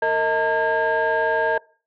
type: tone cluster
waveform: sine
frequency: 458.4 / 634 / 904 / 1620 Hz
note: A#4 / D#5 / A5 / G#6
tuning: -29 / +32 / +47 / -43 cents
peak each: -22 dBFS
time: 0.02-1.58 s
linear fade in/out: 5 ms
effects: noise-tail reverb RT60 0.4 s tail -23 dB re dry + tanh soft clip ceiling -12 dBFS